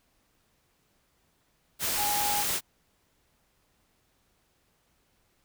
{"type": "tone in noise", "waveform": "sine", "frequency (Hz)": 825, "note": "G#5", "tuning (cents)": -12, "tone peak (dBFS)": -29, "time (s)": [1.96, 2.45], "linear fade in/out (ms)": 50, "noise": "white", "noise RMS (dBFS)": -29, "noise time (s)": [1.79, 2.61], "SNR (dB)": -3, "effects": ["pink hiss -70 dBFS RMS until 5.44 s"]}